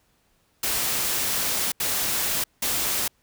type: noise bursts at uneven times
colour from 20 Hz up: white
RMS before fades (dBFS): -25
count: 3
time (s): 0.63-1.72 / 1.8-2.44 / 2.62-3.08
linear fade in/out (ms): 5
effects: pink hiss -66 dBFS RMS until 3.22 s